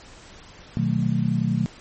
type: chord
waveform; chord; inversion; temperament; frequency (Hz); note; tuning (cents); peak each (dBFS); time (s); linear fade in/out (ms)
sine; B dominant seventh; none; just; 123.47 / 154.34 / 185.21 / 222.2; B2 / D#3 / F#3 / A3; 0 / -14 / +2 / +17; -25; 0.77-1.66; 0
effects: pink hiss -46 dBFS RMS until 1.8 s + MP3 32 kbps